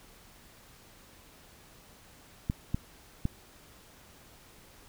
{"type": "clicks", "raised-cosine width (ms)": 5, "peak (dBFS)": -16, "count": 3, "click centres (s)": [2.499, 2.745, 3.254], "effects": ["pink hiss -56 dBFS RMS until 4.88 s"]}